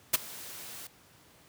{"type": "noise with ADSR envelope", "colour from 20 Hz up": "white", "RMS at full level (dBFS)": -21, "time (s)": [0.13, 0.87], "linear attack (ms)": 13, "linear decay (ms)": 20, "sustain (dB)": -23, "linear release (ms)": 3, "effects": ["pink hiss -59 dBFS RMS until 1.48 s", "high-pass 80 Hz 12 dB/octave"]}